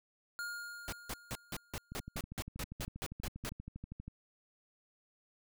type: tone with exponential decay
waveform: square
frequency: 1418 Hz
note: F6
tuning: 26 cents sharp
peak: -38 dBFS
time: 0.39-2.19 s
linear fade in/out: 0 ms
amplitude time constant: 390 ms
type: noise bursts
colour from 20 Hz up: pink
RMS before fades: -40 dBFS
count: 13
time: 0.88-3.492 s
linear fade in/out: 0 ms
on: 44 ms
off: 170 ms
type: click train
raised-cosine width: 5 ms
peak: -32 dBFS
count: 28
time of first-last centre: 1.92-4.08 s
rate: 12.5 Hz
effects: none